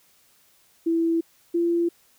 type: tone pair in turn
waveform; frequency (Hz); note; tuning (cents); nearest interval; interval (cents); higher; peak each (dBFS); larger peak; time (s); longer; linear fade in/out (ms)
sine; 331.2 / 341.1; E4 / F4; +8 / -41; minor second; 51; second; -19; neither; 0.86-1.21 / 1.54-1.89; neither; 10
effects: white hiss -60 dBFS RMS until 2.18 s